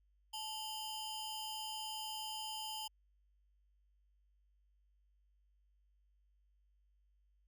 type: ring-modulated tone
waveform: sawtooth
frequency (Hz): 1975.5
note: B6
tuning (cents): 0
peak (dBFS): -35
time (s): 0.33-2.88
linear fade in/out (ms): 10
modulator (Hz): 1110
effects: added 50 Hz sine -70 dBFS peak until 7.47 s